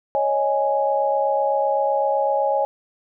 sine chord, C# suspended second, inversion none, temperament equal, 554.4 / 622.3 / 830.6 Hz, C#5 / D#5 / G#5, 0 / 0 / 0 cents, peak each -21 / -24 / -21 dBFS, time 0.15-2.65 s, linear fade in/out 0 ms, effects none

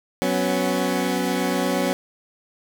20% pulse chord, F# suspended fourth, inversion none, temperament equal with one note detuned, 185 / 248.8 / 277.2 Hz, F#3 / B3 / C#4, 0 / +13 / 0 cents, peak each -20 dBFS, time 0.22-1.93 s, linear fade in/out 0 ms, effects none

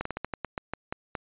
slowing click train, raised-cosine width 0.5 ms, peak -16 dBFS, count 11, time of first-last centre 0.01-1.152 s, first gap 44 ms, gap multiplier 1.2, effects resampled to 8000 Hz

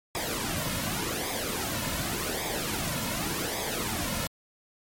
pink noise with flanger, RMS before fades -31 dBFS, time 0.15-4.27 s, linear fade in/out 0 ms, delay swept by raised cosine 0.69 to 2.59 ms, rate 0.87 Hz, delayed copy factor -0.65, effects MP3 64 kbps

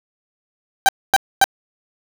30% pulse tone bursts, 781 Hz, G5, 7 cents flat, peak -6 dBFS, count 3, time 0.86-1.441 s, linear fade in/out 0 ms, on 27 ms, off 250 ms, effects none

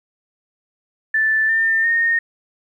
sine tone with pitch steps, 1760 / 1801.1 / 1843.2 Hz, A6 / A6 / A#6, 0 / +40 / -20 cents, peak -14 dBFS, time 1.14-2.19 s, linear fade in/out 5 ms, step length 350 ms, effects 9-bit

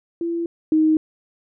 sine tone pair in turn, 337.7 / 313.1 Hz, E4 / D#4, +42 / +11 cents, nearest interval minor second, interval 131 cents, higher first, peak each -21 / -13 dBFS, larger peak second, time 0.21-0.46 / 0.72-0.97 s, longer neither, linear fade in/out 2 ms, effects none

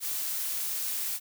blue noise, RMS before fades -32 dBFS, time 0-1.2 s, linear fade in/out 50 ms, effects none

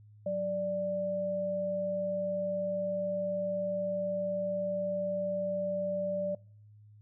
sine tone pair together, 185.2 / 588 Hz, F#3 / D5, +2 / +2 cents, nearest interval octave + minor sixth, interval 2000 cents, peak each -38 / -30 dBFS, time 0.26-6.35 s, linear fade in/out 5 ms, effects noise-tail reverb RT60 0.5 s tail -25 dB re dry + added 105 Hz sine -53 dBFS peak until 7.01 s

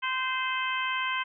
harmonic tone, 518 Hz, C5, 17 cents flat, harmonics 2 / 3 / 4 / 5 / 6, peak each -31 / -33 / -34 / -35 / -36 dBFS, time 0.02-1.24 s, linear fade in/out 20 ms, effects none

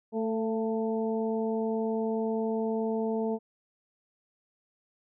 harmonic tone with a mistuned harmonic, 221.9 Hz, A3, 15 cents sharp, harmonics 1 / 2 / 3 / 4, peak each -30 / -30 / -37 / -40 dBFS, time 0.12-3.39 s, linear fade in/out 50 ms, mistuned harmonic 3, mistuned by +24 cents, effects none

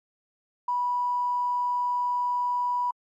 triangle tone with tanh clipping, 980 Hz, B5, 14 cents flat, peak -23 dBFS, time 0.68-2.91 s, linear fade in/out 5 ms, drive 3 dB, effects MP3 48 kbps

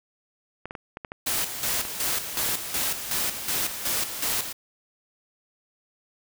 clicks, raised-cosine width 0.5 ms, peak -20 dBFS, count 11, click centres 0.656 / 0.709 / 0.752 / 0.971 / 1.048 / 1.119 / 1.796 / 1.852 / 2.094 / 2.372 / 2.49 s
white noise with tremolo, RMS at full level -26 dBFS, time 1.26-4.53 s, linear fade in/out 10 ms, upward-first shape square, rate 2.7 Hz, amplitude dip 60%
effects none

